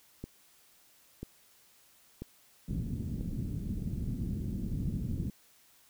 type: click train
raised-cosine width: 3 ms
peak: -26 dBFS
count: 4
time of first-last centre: 0.24-3.21 s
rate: 1.01 Hz
type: low-pass noise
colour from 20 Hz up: white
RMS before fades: -35 dBFS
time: 2.68-5.3 s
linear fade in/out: 2 ms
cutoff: 220 Hz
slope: 24 dB/octave
effects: white hiss -63 dBFS RMS until 5.89 s